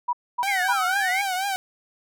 sine tone bursts, 972 Hz, B5, 28 cents flat, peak -20 dBFS, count 3, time 0.08-0.733 s, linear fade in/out 10 ms, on 51 ms, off 250 ms
sawtooth tone with vibrato, 765 Hz, G5, 42 cents flat, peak -20 dBFS, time 0.43-1.56 s, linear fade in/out 0 ms, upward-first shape triangle, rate 4.1 Hz, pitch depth 110 cents each way
sine exponential two-way sweep, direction down then up, 2300 to 1244.5 to 2300 Hz, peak -23 dBFS, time 0.47-1.22 s, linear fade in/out 10 ms, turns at 0.8 s
effects none

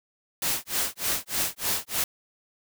white noise with tremolo, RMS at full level -25 dBFS, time 0.42-2.04 s, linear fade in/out 2 ms, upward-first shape sine, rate 3.3 Hz, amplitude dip 100%, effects none

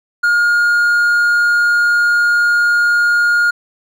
triangle tone, 1423 Hz, F6, 32 cents sharp, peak -8 dBFS, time 0.23-3.51 s, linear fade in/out 10 ms, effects none

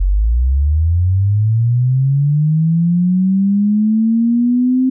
sine linear sweep, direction up, 43.65 to 261.3 Hz, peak -10 dBFS, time 0-4.9 s, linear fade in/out 10 ms, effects none

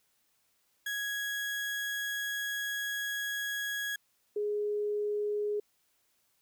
35% pulse / sine tone pair in turn, 1661 / 416.2 Hz, G#6 / G#4, 0 / +4 cents, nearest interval 2 octaves, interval 2396 cents, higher first, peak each -31 / -29 dBFS, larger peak second, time 0.86-3.96 / 4.36-5.6 s, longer first, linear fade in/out 5 ms, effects white hiss -73 dBFS RMS until 6.41 s

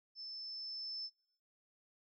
sine tone with level ramp, 5274 Hz, E8, in tune, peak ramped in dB -45 to -40 dBFS, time 0.15-1.1 s, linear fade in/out 50 ms, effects noise-tail reverb RT60 0.7 s tail -22 dB re dry

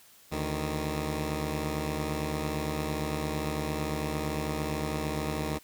10% pulse tone pair together, 73.37 / 155.56 Hz, D2 / D#3, -1 / 0 cents, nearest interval octave + minor second, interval 1301 cents, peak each -24 / -25 dBFS, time 0.31-5.59 s, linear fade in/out 20 ms, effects white hiss -57 dBFS RMS until 5.63 s

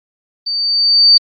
sine tone with level ramp, 4600 Hz, D8, 37 cents flat, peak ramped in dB -17 to -3 dBFS, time 0.46-1.18 s, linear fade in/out 10 ms, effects AAC 48 kbps

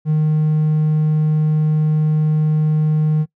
triangle tone, 154.1 Hz, D#3, 16 cents flat, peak -10 dBFS, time 0.05-3.26 s, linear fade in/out 50 ms, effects noise-tail reverb RT60 0.1 s tail -22 dB re dry + tanh soft clip ceiling -6 dBFS

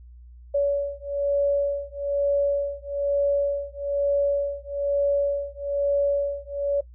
sine beating tone pair, 566 / 567.1 Hz, C#5 / C#5, +36 / +39 cents, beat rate 1.1 Hz, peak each -24 dBFS, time 0.54-6.81 s, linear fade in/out 10 ms, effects noise-tail reverb RT60 0.1 s tail -18 dB re dry + added 60 Hz sine -43 dBFS peak until 6.94 s

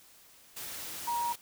sine tone in noise, 948 Hz, A#5, 29 cents sharp, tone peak -29 dBFS, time 1.07-1.33 s, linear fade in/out 10 ms, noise white, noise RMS -41 dBFS, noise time 0.56-1.36 s, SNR +9 dB, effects white hiss -58 dBFS RMS until 1.41 s

